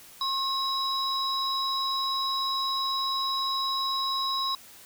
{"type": "tone cluster", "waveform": "sine", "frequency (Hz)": [1076, 3887, 5090], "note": ["C6", "B7", "D#8"], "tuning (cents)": [48, -28, 39], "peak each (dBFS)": [-29, -29, -35], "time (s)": [0.21, 4.55], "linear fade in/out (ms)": 2, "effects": ["white hiss -50 dBFS RMS until 4.85 s"]}